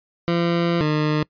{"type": "tone pair in turn", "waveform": "20% pulse", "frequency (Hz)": [170.7, 152.08], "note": ["F3", "D#3"], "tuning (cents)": [-39, -39], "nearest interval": "major second", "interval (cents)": 200, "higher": "first", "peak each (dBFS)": -13, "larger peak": "neither", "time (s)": [[0.28, 0.81], [0.81, 1.23]], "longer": "first", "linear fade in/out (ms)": 0, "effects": ["noise-tail reverb RT60 0.1 s tail -23 dB re dry", "resampled to 11025 Hz"]}